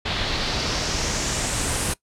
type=noise with low-pass filter sweep; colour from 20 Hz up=pink; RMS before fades=-25 dBFS; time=0.05-1.94 s; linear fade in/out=10 ms; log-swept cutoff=3600 to 10000 Hz; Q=2.5; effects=noise-tail reverb RT60 0.1 s tail -20 dB re dry